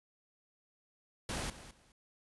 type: noise with echo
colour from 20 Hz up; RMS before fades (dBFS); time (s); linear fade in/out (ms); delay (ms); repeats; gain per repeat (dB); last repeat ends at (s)
pink; -38; 1.29-1.5; 2; 210; 2; -14; 1.92
effects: resampled to 24000 Hz